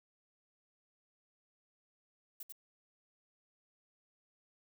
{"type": "noise with echo", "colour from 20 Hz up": "violet", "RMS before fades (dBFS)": -45, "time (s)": [2.4, 2.43], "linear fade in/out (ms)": 5, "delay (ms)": 94, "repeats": 1, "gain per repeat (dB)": -2, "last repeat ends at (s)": 2.524, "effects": []}